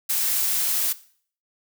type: noise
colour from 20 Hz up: blue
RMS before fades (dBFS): -23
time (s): 0.09-0.93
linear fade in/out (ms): 10
effects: noise-tail reverb RT60 0.5 s tail -17 dB re dry